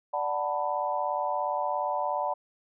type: chord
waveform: sine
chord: B minor seventh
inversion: first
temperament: equal with one note detuned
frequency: 587.3 / 740 / 890.7 / 987.8 Hz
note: D5 / F#5 / A5 / B5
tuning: 0 / 0 / +21 / 0 cents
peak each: -32 dBFS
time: 0.13-2.34 s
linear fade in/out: 10 ms
effects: none